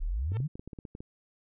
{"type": "exponential sweep", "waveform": "sine", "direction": "up", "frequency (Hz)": [30.87, 164.81], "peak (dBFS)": -28, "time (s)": [0, 0.48], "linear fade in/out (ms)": 20}
{"type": "tone with exponential growth", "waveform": "sawtooth", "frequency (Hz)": 447.4, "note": "A4", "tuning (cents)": 29, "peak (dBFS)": -34, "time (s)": [0.29, 0.37], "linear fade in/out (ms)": 0, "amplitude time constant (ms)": 16}
{"type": "clicks", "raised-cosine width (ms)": 3, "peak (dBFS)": -29, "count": 10, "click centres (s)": [0.319, 0.403, 0.555, 0.595, 0.676, 0.732, 0.788, 0.852, 0.951, 1.005]}
{"effects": ["resampled to 8000 Hz"]}